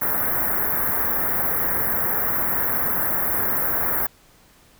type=band-stop noise; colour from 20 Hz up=white; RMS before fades=-22 dBFS; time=0.01-4.07 s; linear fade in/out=10 ms; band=1900 to 12000 Hz; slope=48 dB/octave; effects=pink hiss -54 dBFS RMS until 4.79 s